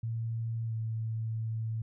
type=tone with pitch glide; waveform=sine; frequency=114.1 to 111.82 Hz; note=A#2 to A2; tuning=-37 to +28 cents; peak=-31 dBFS; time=0.03-1.82 s; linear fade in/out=5 ms; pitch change=-35 cents; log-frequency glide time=0.66-0.73 s; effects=none